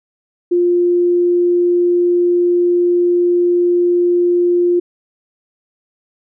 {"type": "tone", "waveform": "sine", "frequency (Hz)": 351.3, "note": "F4", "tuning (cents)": 10, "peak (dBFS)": -10, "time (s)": [0.51, 4.8], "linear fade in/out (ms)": 10, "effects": []}